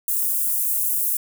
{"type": "high-pass noise", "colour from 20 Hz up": "white", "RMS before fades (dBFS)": -22, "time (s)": [0.08, 1.17], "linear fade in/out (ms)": 2, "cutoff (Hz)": 9400, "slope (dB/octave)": 24, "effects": []}